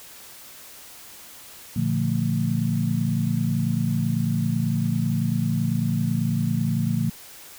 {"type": "chord", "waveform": "sine", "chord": "Bb major seventh", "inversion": "none", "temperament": "equal with one note detuned", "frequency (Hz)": [116.54, 146.83, 174.61, 224.9], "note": ["Bb2", "D3", "F3", "A3"], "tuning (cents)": [0, 0, 0, 38], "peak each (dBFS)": -26, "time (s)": [1.76, 7.1], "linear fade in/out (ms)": 5, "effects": ["white hiss -44 dBFS RMS until 7.58 s"]}